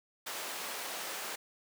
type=high-pass noise; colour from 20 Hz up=pink; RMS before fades=-40 dBFS; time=0.26-1.36 s; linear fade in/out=10 ms; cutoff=560 Hz; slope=12 dB/octave; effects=none